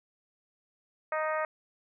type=harmonic tone; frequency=311.1 Hz; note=D#4; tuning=in tune; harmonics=2 / 3 / 4 / 5 / 6 / 7 / 8; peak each=-31 / -37 / -34 / -40 / -38 / -44 / -50 dBFS; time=1.12-1.45 s; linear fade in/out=2 ms; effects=none